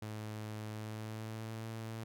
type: tone with pitch glide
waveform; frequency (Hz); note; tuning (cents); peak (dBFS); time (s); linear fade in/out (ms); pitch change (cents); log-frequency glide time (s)
sawtooth; 107.7 to 112.14; A2 to A2; -37 to +33; -37; 0.02-2.04; 5; +70; 0.7-1.68
effects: none